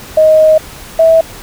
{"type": "tone pair in turn", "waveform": "sine", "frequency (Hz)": [626, 651.5], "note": ["D#5", "E5"], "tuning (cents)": [10, -20], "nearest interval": "minor second", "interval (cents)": 70, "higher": "second", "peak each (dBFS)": -3, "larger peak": "neither", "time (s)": [[0.17, 0.58], [0.99, 1.21]], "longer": "first", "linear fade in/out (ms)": 5, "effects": ["pink hiss -31 dBFS RMS until 1.42 s"]}